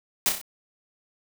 white noise with echo, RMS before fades -21 dBFS, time 0.26-0.29 s, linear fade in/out 0 ms, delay 31 ms, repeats 4, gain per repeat -5 dB, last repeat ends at 0.414 s, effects none

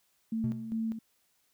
sine tone with tremolo, 223.9 Hz, A3, 30 cents sharp, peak -29 dBFS, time 0.32-0.99 s, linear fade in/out 5 ms, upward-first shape square, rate 2.5 Hz, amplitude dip 60%
triangle tone with exponential decay, 125.3 Hz, B2, 25 cents sharp, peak -27 dBFS, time 0.44-0.84 s, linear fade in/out 0 ms, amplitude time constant 85 ms
effects white hiss -72 dBFS RMS until 1.53 s

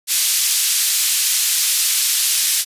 white band-pass noise, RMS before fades -17 dBFS, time 0.07-2.65 s, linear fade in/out 50 ms, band 3100 to 12000 Hz, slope 12 dB/octave, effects resampled to 32000 Hz

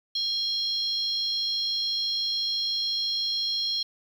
sine tone cluster, 3282 / 4182 / 5460 Hz, G#7 / C8 / F8, -21 / -2 / -40 cents, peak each -30 / -27 / -36 dBFS, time 0.15-3.83 s, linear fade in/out 5 ms, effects 9-bit

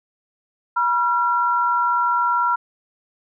sine tone pair together, 968 / 1369 Hz, B5 / F6, -35 / -35 cents, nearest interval tritone, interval 600 cents, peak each -19 dBFS, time 0.76-2.56 s, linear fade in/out 10 ms, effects none

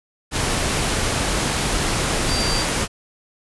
sine tone in noise, 4702 Hz, D8, 1 cent sharp, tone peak -24 dBFS, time 2.27-2.66 s, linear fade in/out 50 ms, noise pink, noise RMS -21 dBFS, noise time 0.31-2.88 s, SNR -6 dB, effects resampled to 24000 Hz

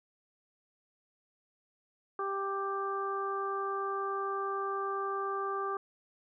harmonic tone, 393.1 Hz, G4, 5 cents sharp, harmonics 1 / 2 / 3 / 4, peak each -36 / -41 / -34 / -46 dBFS, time 2.19-5.77 s, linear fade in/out 2 ms, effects none

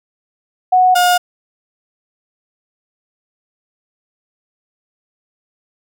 sine / 35% pulse tone pair in turn, 737 / 715.6 Hz, F#5 / F5, -7 / +42 cents, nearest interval minor second, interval 51 cents, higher first, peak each -7 / -8 dBFS, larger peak first, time 0.72-0.95 / 0.95-1.18 s, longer neither, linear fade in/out 10 ms, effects none

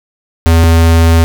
square tone pair in turn, 82.6 / 82.6 Hz, E2 / E2, +4 / +4 cents, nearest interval unison, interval 0 cents, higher neither, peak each -5 dBFS, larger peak neither, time 0.46-0.64 / 0.64-1.24 s, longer second, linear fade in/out 0 ms, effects none

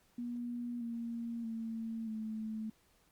sine tone with pitch steps, 240.5 / 233 / 225.7 / 218.6 Hz, B3 / A#3 / A3 / A3, -46 / -1 / +44 / -11 cents, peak -37 dBFS, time 0.18-2.7 s, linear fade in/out 5 ms, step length 630 ms, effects pink hiss -70 dBFS RMS until 3.11 s + Opus 48 kbps

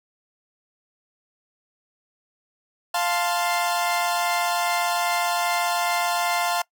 sawtooth chord, F major, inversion none, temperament equal, 698.5 / 880 / 1046.5 Hz, F5 / A5 / C6, 0 / 0 / 0 cents, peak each -20 / -24 / -24 dBFS, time 2.94-6.62 s, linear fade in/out 5 ms, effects noise-tail reverb RT60 0.1 s tail -22 dB re dry

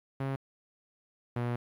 sawtooth tone pair in turn, 135.4 / 120.63 Hz, C#3 / B2, -40 / -40 cents, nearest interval major second, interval 200 cents, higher first, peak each -27 / -26 dBFS, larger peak second, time 0.2-0.36 / 1.36-1.56 s, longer second, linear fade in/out 5 ms, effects low-pass 2000 Hz 12 dB/octave + 11-bit

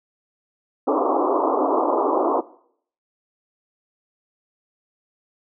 pink band-pass noise, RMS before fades -20 dBFS, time 0.87-2.41 s, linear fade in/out 10 ms, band 270 to 1200 Hz, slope 96 dB/octave, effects noise-tail reverb RT60 0.6 s tail -18 dB re dry

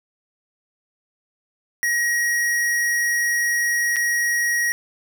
square tone with dropouts, 1895 Hz, A#6, 28 cents sharp, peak -19 dBFS, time 1.83-4.72 s, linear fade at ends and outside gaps 0 ms, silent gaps 3.96-3.966 s, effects none

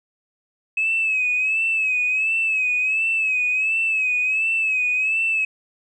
sine tone with vibrato, 2572 Hz, E7, 43 cents flat, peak -17 dBFS, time 0.77-5.45 s, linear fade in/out 5 ms, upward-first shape sine, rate 1.4 Hz, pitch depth 68 cents each way, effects tanh soft clip ceiling -13 dBFS

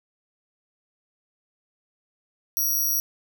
5% pulse tone with amplitude modulation, 5750 Hz, F8, 50 cents sharp, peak -14 dBFS, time 2.57-3 s, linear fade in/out 0 ms, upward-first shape sine, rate 106 Hz, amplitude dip 40%, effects none

